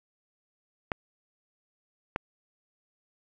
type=clicks; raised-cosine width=0.5 ms; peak=-13 dBFS; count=2; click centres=0.918 / 2.161 s; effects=none